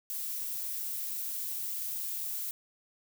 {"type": "noise", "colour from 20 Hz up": "violet", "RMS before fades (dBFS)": -36, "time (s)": [0.1, 2.51], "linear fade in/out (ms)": 0, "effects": []}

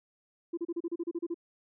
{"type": "tone bursts", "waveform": "sine", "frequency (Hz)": 340, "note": "F4", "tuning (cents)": -46, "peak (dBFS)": -29, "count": 11, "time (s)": [0.53, 1.344], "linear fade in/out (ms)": 10, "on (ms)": 44, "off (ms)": 33, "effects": ["tanh soft clip ceiling -27 dBFS"]}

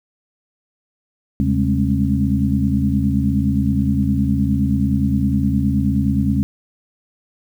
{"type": "tone cluster", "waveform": "sine", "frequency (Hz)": [78.9, 134.2, 201.9, 211.5, 271.3], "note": ["D#2", "C3", "G#3", "G#3", "C#4"], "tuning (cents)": [25, 44, -49, 32, -37], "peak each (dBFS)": -21, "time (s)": [1.4, 6.43], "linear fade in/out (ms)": 0, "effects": ["8-bit"]}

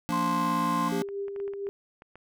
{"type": "chord", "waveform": "square", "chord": "Bb major", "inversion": "second", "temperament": "just", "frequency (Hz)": [174.81, 233.1, 291.4], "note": ["F3", "Bb3", "D4"], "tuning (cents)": [2, 0, -13], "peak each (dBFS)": -33, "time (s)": [0.09, 1.02], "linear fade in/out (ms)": 0}
{"type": "tone", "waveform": "sine", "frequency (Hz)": 1046.5, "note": "C6", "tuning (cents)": 0, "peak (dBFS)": -26, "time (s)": [0.12, 0.89], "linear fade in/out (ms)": 10}
{"type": "tone with tremolo", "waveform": "sine", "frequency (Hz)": 398.8, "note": "G4", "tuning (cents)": 30, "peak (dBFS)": -29, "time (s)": [0.92, 1.69], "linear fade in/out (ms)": 0, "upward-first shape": "sine", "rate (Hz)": 4.3, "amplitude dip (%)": 45}
{"type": "clicks", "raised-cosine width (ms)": 0.5, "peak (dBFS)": -33, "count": 9, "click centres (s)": [1.088, 1.282, 1.362, 1.401, 1.479, 1.536, 1.669, 2.021, 2.156]}
{"effects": []}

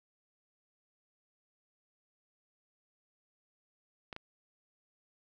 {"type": "clicks", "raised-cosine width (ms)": 0.3, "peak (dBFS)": -26, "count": 2, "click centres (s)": [4.128, 4.164], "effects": []}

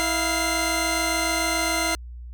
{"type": "tone cluster", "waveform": "15% pulse", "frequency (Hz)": [326, 699, 2070], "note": ["E4", "F5", "C7"], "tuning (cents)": [-19, 1, -19], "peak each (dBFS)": -20, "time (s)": [0, 1.95], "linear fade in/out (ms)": 0, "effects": ["added 60 Hz sine -35 dBFS peak until 2.33 s"]}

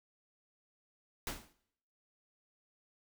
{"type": "noise with exponential decay", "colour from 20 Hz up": "pink", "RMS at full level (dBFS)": -35, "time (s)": [1.27, 1.53], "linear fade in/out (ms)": 1, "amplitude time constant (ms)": 56, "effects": ["noise-tail reverb RT60 0.7 s tail -19 dB re dry"]}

